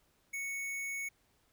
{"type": "tone", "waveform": "square", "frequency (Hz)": 2217, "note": "C#7", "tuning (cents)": 0, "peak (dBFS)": -37, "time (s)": [0.33, 1.09], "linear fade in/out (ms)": 10, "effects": ["pink hiss -72 dBFS RMS until 1.52 s"]}